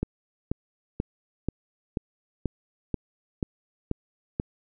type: click train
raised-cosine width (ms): 3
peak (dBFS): -13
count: 10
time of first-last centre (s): 0.03-4.399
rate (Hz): 2.06
effects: none